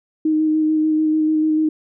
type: tone with vibrato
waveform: sine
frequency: 311.1 Hz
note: D#4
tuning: in tune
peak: -14 dBFS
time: 0.25-1.69 s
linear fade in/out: 5 ms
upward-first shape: square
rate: 6.8 Hz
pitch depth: 12 cents each way
effects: none